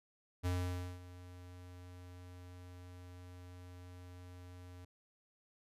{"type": "tone with ADSR envelope", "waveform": "square", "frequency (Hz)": 89.7, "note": "F2", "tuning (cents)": 47, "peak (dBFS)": -33, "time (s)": [0.43, 4.85], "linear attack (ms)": 29, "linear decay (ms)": 530, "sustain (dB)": -18, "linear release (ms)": 6, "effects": ["resampled to 32000 Hz"]}